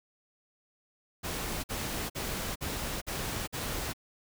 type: noise bursts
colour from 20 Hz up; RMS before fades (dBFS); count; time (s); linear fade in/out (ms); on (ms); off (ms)
pink; -35; 6; 1.23-3.935; 20; 410; 49
effects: none